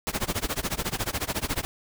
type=noise with tremolo; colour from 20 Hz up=pink; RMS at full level=-26 dBFS; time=0.07-1.65 s; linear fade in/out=0 ms; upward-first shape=sine; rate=14 Hz; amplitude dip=95%; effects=none